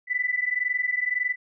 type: tone pair together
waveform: sine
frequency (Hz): 1978.2 / 2000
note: B6 / B6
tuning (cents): +2 / +21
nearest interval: unison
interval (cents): 19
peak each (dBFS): -26 / -26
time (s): 0.07-1.36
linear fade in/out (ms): 50
effects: none